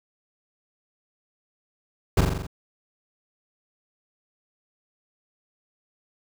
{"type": "noise with echo", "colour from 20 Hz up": "brown", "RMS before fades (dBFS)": -17, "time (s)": [2.17, 2.21], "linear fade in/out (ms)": 5, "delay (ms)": 43, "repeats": 6, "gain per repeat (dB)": -3, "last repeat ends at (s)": 2.468, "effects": []}